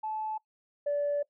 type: tone pair in turn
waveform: sine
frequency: 867 / 578.7 Hz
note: A5 / D5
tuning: -26 / -26 cents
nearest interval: perfect fifth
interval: 700 cents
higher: first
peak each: -31 / -25 dBFS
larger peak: second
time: 0.03-0.38 / 0.86-1.23 s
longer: second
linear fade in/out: 10 ms
effects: noise-tail reverb RT60 0.1 s tail -21 dB re dry + tanh soft clip ceiling -23 dBFS